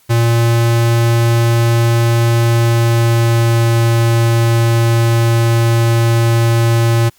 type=tone with pitch glide; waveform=square; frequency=116.54 to 115.8 Hz; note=A#2 to A#2; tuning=0 to -11 cents; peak=-10 dBFS; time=0.09-7.1 s; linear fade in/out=20 ms; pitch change=-11 cents; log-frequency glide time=2.48-3.68 s; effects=white hiss -52 dBFS RMS until 7.18 s + Opus 48 kbps